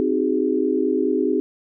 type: chord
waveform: sine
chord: Ab dominant seventh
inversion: first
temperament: equal with one note detuned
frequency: 261.6 / 311.1 / 375.6 / 415.3 Hz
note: C4 / Eb4 / Gb4 / Ab4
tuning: 0 / 0 / +26 / 0 cents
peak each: -23 dBFS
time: 0-1.4 s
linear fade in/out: 0 ms
effects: none

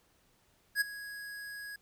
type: tone with ADSR envelope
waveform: square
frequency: 1661.2 Hz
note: G#6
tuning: in tune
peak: -25 dBFS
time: 0.75-1.76 s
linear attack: 60 ms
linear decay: 15 ms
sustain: -17 dB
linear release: 4 ms
effects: pink hiss -69 dBFS RMS until 1.81 s

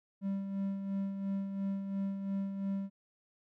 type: tone with tremolo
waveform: triangle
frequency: 196 Hz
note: G3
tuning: in tune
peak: -29 dBFS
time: 0.21-2.9 s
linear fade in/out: 50 ms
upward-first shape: sine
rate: 2.9 Hz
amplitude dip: 50%
effects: none

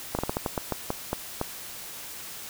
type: slowing click train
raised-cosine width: 1 ms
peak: -12 dBFS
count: 11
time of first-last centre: 0.15-1.414 s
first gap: 38 ms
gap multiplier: 1.25
effects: white hiss -40 dBFS RMS until 2.49 s

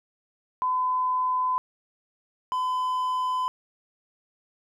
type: tone pair in turn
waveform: sine / triangle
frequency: 1013 / 1013 Hz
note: B5 / B5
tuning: +44 / +44 cents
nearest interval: unison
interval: 0 cents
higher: neither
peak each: -22 dBFS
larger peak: neither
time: 0.62-1.58 / 2.52-3.48 s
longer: neither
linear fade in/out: 0 ms
effects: none

